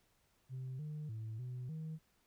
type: tone with pitch steps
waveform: sine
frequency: 129.8 / 151.6 / 110.5 / 125.4 / 158.1 Hz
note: C3 / D#3 / A2 / B2 / D#3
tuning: -13 / -45 / +8 / +27 / +28 cents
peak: -39 dBFS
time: 0.49-1.99 s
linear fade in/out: 50 ms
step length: 300 ms
effects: tanh soft clip ceiling -39 dBFS + pink hiss -75 dBFS RMS until 2.26 s